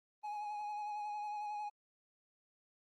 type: tone with vibrato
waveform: triangle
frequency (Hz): 836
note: G#5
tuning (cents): +11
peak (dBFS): -37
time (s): 0.23-1.7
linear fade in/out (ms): 20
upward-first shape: sine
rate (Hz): 11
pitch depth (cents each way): 25
effects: Opus 24 kbps